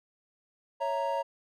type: chord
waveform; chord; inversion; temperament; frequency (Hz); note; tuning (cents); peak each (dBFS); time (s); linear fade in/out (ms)
triangle; A# diminished; first; equal; 554.4 / 659.3 / 932.3; C#5 / E5 / A#5; 0 / 0 / 0; -30 / -34 / -29; 0.8-1.23; 20
effects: none